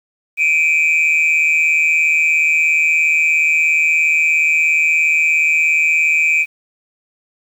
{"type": "tone pair together", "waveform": "sine", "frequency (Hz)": [2339, 2496], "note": ["D7", "D#7"], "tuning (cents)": [-8, 5], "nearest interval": "minor second", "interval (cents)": 113, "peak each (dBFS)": -12, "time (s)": [0.37, 6.46], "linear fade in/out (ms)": 50, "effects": ["tanh soft clip ceiling -8 dBFS", "7-bit"]}